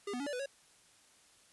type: tone with pitch steps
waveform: square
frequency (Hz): 404.1 / 246.6 / 283.2 / 581 / 496.5 / 553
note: G#4 / B3 / C#4 / D5 / B4 / C#5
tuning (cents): -47 / -2 / +37 / -19 / +9 / -4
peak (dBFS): -37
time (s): 0.07-0.46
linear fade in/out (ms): 5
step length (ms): 65
effects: white hiss -64 dBFS RMS until 1.52 s + resampled to 24000 Hz